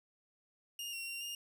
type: tone with pitch steps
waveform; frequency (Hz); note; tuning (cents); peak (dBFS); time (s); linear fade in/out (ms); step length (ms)
sawtooth; 2832 / 2741 / 2761 / 2824; F7 / F7 / F7 / F7; +23 / -33 / -20 / +19; -37; 0.79-1.35; 2; 140
effects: none